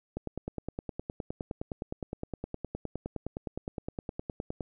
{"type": "click train", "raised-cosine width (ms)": 2, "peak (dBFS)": -21, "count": 44, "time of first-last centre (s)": [0.17, 4.608], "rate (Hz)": 9.69, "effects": []}